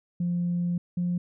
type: tone pair in turn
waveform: sine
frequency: 174.61 / 176.33 Hz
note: F3 / F3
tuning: 0 / +17 cents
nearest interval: unison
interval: 17 cents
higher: second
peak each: -23 dBFS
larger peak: neither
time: 0.2-0.78 / 0.97-1.18 s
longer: first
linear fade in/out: 5 ms
effects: tanh soft clip ceiling -20 dBFS